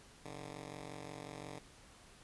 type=ring-modulated tone; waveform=10% pulse; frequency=147.1 Hz; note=D3; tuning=3 cents sharp; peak=-35 dBFS; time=0.25-1.59 s; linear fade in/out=2 ms; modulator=22.8 Hz; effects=pink hiss -60 dBFS RMS until 2.23 s + resampled to 24000 Hz